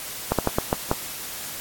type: slowing click train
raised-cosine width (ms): 1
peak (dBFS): -5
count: 6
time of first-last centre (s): 0.32-0.914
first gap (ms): 67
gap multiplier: 1.29
effects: white hiss -34 dBFS RMS until 1.6 s + AAC 64 kbps